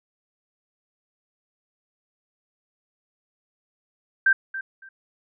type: tone with echo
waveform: sine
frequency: 1568 Hz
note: G6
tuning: in tune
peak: -14 dBFS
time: 4.26-4.33 s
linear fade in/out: 5 ms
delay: 280 ms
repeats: 2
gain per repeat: -14 dB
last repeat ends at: 4.89 s
effects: none